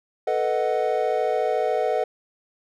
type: chord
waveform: triangle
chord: B dominant seventh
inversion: third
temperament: equal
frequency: 440 / 493.9 / 622.3 / 740 Hz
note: A4 / B4 / D#5 / F#5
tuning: 0 / 0 / 0 / 0 cents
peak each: -24 dBFS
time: 0.27-2.04 s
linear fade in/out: 5 ms
effects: none